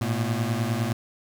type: beating tone pair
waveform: 25% pulse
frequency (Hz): 110 / 119.9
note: A2 / A#2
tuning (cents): 0 / +49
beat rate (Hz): 9.9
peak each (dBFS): -23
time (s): 0.01-0.93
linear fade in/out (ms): 5
effects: none